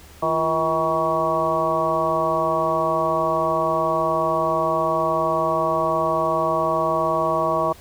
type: harmonic tone with a mistuned harmonic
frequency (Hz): 160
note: D#3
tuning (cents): +49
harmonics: 1 / 2 / 3 / 4 / 5 / 6 / 7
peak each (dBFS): -32 / -28 / -29 / -22 / -31 / -27 / -23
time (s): 0.22-7.73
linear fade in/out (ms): 10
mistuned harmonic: 2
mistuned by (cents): +110
effects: added 76 Hz sine -47 dBFS peak until 7.8 s + pink hiss -47 dBFS RMS until 7.8 s

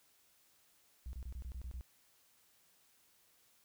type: tone bursts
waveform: sine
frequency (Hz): 62.2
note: B1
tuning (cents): +13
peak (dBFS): -39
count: 8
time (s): 1.06-1.81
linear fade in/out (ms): 0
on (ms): 71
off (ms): 26
effects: tanh soft clip ceiling -40 dBFS + white hiss -70 dBFS RMS until 3.64 s

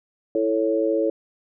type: chord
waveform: sine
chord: A major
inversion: second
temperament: equal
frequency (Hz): 329.6 / 440 / 554.4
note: E4 / A4 / C#5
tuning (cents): 0 / 0 / 0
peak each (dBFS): -23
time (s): 0.35-1.1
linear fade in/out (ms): 2
effects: none

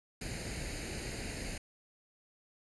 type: noise with comb filter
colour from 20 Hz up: pink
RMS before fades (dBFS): -40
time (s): 0.21-1.58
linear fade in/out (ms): 5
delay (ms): 0.44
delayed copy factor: +0.7
effects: resampled to 24000 Hz

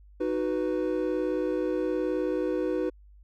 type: chord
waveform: triangle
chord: B major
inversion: first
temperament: equal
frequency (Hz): 311.1 / 370 / 493.9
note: D#4 / F#4 / B4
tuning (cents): 0 / 0 / 0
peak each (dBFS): -28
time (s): 0.2-2.9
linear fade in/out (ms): 10
effects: added 50 Hz sine -50 dBFS peak until 3.23 s

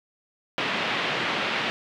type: band-pass noise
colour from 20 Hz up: white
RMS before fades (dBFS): -27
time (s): 0.58-1.7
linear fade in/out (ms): 0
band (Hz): 130 to 3200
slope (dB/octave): 24
effects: none

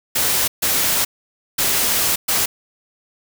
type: noise bursts at uneven times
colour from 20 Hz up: white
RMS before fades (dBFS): -18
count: 4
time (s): 0.15-0.48 / 0.62-1.05 / 1.58-2.16 / 2.28-2.46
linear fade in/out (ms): 10
effects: none

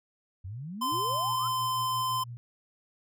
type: exponential sweep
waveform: sine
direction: up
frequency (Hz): 86 to 1400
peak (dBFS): -36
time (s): 0.44-1.48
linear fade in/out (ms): 10
type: tone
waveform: square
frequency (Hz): 1030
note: C6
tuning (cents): -28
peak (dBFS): -28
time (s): 0.81-2.24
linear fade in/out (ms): 10
type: tone with tremolo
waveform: sine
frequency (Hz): 119.8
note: A#2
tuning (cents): +48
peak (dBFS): -37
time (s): 0.92-2.37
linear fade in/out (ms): 0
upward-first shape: sine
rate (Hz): 5.9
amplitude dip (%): 60
effects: none

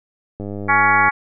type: click train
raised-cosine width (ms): 2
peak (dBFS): -16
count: 70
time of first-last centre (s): 0.4-1.083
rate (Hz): 101
type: harmonic tone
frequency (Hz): 280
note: C#4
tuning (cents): +18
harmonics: 3 / 4 / 5 / 6 / 7 / 8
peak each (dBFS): -17 / -18 / -19 / -20 / -20 / -21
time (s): 0.68-1.11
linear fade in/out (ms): 20
effects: none

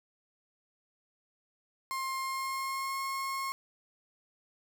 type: tone with pitch glide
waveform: 35% pulse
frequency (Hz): 1061 to 1081.4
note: C6 to C#6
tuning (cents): +24 to -43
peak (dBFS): -31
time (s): 1.91-3.52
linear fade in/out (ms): 0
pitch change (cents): +33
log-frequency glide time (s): 2.18-3.01
effects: none

